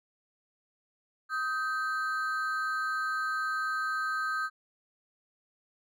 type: ring-modulated tone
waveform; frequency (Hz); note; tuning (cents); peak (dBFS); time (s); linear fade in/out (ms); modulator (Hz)
triangle; 1409; F6; +15; -24; 1.29-4.5; 50; 150
effects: none